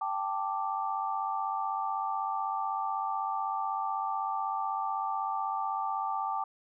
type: chord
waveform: sine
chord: G suspended second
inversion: none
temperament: equal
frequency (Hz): 784 / 880 / 1174.7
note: G5 / A5 / D6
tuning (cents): 0 / 0 / 0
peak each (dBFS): -34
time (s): 0.01-6.44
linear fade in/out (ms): 5
effects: none